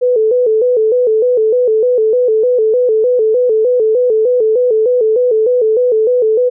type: tone with vibrato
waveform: sine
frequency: 466.2 Hz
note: A#4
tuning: in tune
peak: -8 dBFS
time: 0.01-6.5 s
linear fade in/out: 20 ms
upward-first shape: square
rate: 3.3 Hz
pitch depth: 110 cents each way
effects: none